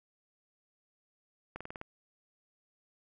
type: slowing click train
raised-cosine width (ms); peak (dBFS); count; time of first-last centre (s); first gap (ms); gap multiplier
0.5; -26; 6; 1.56-1.814; 46; 1.05
effects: none